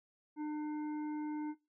harmonic tone, 301.7 Hz, D4, 47 cents sharp, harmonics 1 / 3 / 5 / 7, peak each -36 / -46 / -60 / -61 dBFS, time 0.36-1.55 s, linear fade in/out 50 ms, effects noise-tail reverb RT60 0.2 s tail -17 dB re dry

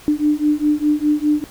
sine beating tone pair, 296.4 / 301.3 Hz, D4 / D4, +16 / +44 cents, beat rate 4.9 Hz, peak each -17 dBFS, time 0.08-1.44 s, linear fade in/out 0 ms, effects pink hiss -42 dBFS RMS until 1.5 s

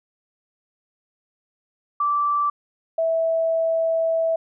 sine tone pair in turn, 1166 / 654.4 Hz, D6 / E5, -13 / -13 cents, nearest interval minor seventh, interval 1000 cents, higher first, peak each -18 dBFS, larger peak neither, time 2-2.5 / 2.98-4.36 s, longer second, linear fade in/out 5 ms, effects none

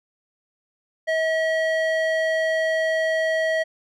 square tone with band-pass filter, 641 Hz, E5, 49 cents flat, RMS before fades -22 dBFS, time 1.07-3.64 s, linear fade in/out 20 ms, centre 1300 Hz, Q 5.2, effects none

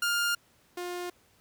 sawtooth tone pair in turn, 1407 / 354.8 Hz, F6 / F4, +12 / +27 cents, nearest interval 2 octaves, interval 2385 cents, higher first, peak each -22 / -30 dBFS, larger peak first, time 0.02-0.35 / 0.77-1.1 s, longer neither, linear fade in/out 5 ms, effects pink hiss -64 dBFS RMS until 1.4 s + high-pass 60 Hz 12 dB/octave

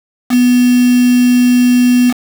sine tone with quantisation, 246.9 Hz, B3, in tune, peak -6 dBFS, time 0.29-2.14 s, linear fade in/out 50 ms, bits 3, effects none

